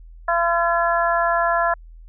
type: harmonic tone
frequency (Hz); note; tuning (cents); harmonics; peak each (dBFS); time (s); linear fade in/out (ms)
340; F4; -46; 2 / 3 / 4 / 5; -20 / -22 / -23 / -24; 0.28-1.74; 5
effects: added 41 Hz sine -39 dBFS peak until 2.08 s